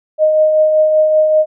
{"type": "tone with tremolo", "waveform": "sine", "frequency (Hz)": 620, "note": "D#5", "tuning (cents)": -6, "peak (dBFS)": -6, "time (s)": [0.18, 1.46], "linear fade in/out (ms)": 50, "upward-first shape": "triangle", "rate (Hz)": 5.2, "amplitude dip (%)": 40, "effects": []}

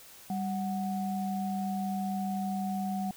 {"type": "tone pair together", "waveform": "sine", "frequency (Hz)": [196, 740], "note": ["G3", "F#5"], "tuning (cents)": [0, 0], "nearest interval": "octave + major seventh", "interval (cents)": 2300, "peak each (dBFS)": [-31, -35], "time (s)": [0.3, 3.11], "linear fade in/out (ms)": 2, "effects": ["white hiss -52 dBFS RMS until 3.16 s"]}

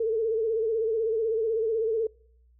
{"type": "tone with vibrato", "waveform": "sine", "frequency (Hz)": 446.8, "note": "A4", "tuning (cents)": 27, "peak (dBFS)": -23, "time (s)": [0, 2.07], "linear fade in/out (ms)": 5, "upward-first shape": "sine", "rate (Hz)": 16, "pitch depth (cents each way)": 64, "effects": ["noise-tail reverb RT60 0.6 s tail -24 dB re dry", "added 60 Hz sine -57 dBFS peak until 2.59 s"]}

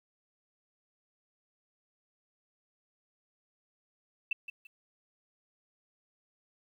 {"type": "tone with echo", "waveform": "sine", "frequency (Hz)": 2663, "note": "E7", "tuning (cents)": 17, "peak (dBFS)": -27, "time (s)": [4.31, 4.33], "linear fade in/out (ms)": 5, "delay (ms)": 170, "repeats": 2, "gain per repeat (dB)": -11, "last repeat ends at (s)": 4.67, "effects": ["11-bit"]}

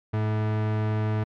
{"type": "tone", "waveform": "40% pulse", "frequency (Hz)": 107.8, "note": "A2", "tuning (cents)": -35, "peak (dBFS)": -22, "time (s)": [0.13, 1.24], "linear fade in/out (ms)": 10, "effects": ["low-pass 2000 Hz 12 dB/octave", "MP3 96 kbps"]}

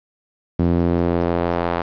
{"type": "tone with band-pass filter sweep", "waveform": "sawtooth", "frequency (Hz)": 86, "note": "F2", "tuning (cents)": -26, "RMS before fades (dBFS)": -19, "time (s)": [0.59, 1.82], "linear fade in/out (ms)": 5, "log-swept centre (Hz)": [230, 880], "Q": 1, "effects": ["resampled to 11025 Hz", "8-bit"]}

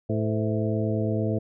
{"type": "harmonic tone with a mistuned harmonic", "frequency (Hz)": 109, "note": "A2", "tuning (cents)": -16, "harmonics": [1, 2, 3, 4, 5, 6], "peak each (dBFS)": [-26, -29, -31, -32, -33, -34], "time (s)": [0.09, 1.39], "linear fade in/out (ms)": 10, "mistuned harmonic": 5, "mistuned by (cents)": -90, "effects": []}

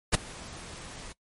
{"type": "noise with ADSR envelope", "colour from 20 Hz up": "pink", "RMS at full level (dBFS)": -19, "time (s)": [0.12, 1.13], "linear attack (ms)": 26, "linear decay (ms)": 10, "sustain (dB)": -24, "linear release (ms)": 14, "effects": ["noise-tail reverb RT60 0.1 s tail -21 dB re dry", "MP3 48 kbps"]}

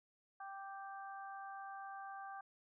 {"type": "harmonic tone", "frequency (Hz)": 392, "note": "G4", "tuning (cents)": 0, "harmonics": [2, 3, 4], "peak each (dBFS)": [-48, -52, -54], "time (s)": [0.4, 2.41], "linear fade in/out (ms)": 5, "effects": []}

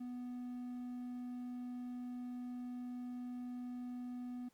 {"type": "tone", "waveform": "triangle", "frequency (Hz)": 246.9, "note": "B3", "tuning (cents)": 0, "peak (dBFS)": -40, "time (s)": [0, 4.49], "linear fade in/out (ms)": 10, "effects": ["pink hiss -74 dBFS RMS until 4.53 s", "Opus 48 kbps"]}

